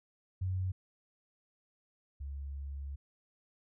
sine tone pair in turn, 93 / 69.67 Hz, F#2 / C#2, +9 / +9 cents, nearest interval perfect fourth, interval 500 cents, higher first, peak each -31 / -38 dBFS, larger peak first, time 0.41-0.72 / 2.2-2.96 s, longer second, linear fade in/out 10 ms, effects none

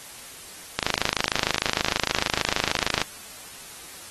click train, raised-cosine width 0.2 ms, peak -3 dBFS, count 60, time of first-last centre 0.79-3.016 s, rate 26.5 Hz, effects white hiss -42 dBFS RMS until 4.1 s + AAC 32 kbps

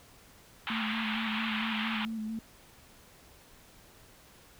white band-pass noise, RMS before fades -35 dBFS, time 0.67-2.05 s, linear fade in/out 0 ms, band 800 to 3400 Hz, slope 48 dB/octave
sine tone with vibrato, 220 Hz, A3, in tune, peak -33 dBFS, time 0.7-2.39 s, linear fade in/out 2 ms, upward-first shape square, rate 4.4 Hz, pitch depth 29 cents each way
effects pink hiss -57 dBFS RMS until 4.59 s

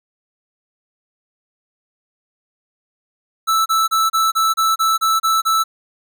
square tone bursts, 1317 Hz, E6, 2 cents flat, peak -14 dBFS, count 10, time 3.47-5.64 s, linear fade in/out 20 ms, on 190 ms, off 30 ms, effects none

